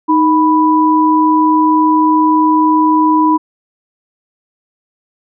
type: tone pair together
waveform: sine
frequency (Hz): 311.1 / 987.8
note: D#4 / B5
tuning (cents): 0 / 0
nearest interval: octave + minor sixth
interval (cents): 2000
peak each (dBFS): -10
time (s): 0.08-3.38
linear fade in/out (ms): 20
effects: none